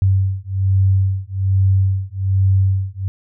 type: beating tone pair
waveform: sine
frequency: 95.5 / 96.7 Hz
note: G2 / G2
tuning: -45 / -23 cents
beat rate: 1.2 Hz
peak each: -16 dBFS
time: 0.02-3.08 s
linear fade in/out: 0 ms
effects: none